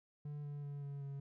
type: tone with pitch steps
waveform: triangle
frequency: 146.83 / 144.89 / 142.98 / 141.09 / 139.23 Hz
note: D3 / D3 / D3 / C#3 / C#3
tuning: 0 / -23 / -46 / +31 / +8 cents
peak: -40 dBFS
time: 0.25-1.2 s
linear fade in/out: 5 ms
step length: 190 ms
effects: none